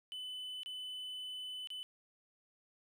triangle tone with dropouts, 3010 Hz, F#7, 29 cents sharp, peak -40 dBFS, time 0.12-1.83 s, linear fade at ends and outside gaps 0 ms, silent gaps 0.633-0.66 / 1.673-1.703 s, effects none

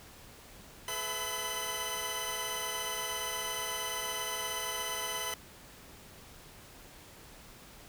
15% pulse tone cluster, 427.8 / 498.3 / 659 / 1005 / 3032 Hz, A4 / B4 / E5 / B5 / F#7, -49 / +15 / -1 / +30 / +42 cents, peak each -38 / -38 / -37 / -32 / -31 dBFS, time 0.88-5.34 s, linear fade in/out 2 ms, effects pink hiss -53 dBFS RMS until 7.88 s

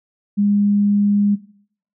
sine tone, 204 Hz, G#3, 31 cents flat, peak -13 dBFS, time 0.37-1.36 s, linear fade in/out 20 ms, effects noise-tail reverb RT60 0.6 s tail -18 dB re dry

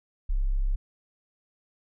sine tone, 33.46 Hz, C1, 40 cents sharp, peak -22 dBFS, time 0.29-0.76 s, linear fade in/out 10 ms, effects none

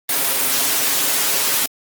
white noise with comb filter, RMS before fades -18 dBFS, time 0.09-1.66 s, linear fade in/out 2 ms, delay 7.3 ms, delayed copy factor +1, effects high-pass 200 Hz 12 dB/octave + Opus 32 kbps

